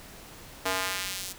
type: tone with high-pass filter sweep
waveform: square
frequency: 93.9 Hz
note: F#2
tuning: 26 cents sharp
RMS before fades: -32 dBFS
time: 0.65-1.33 s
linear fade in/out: 10 ms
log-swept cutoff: 600 to 6000 Hz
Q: 0.71
effects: pink hiss -47 dBFS RMS until 1.38 s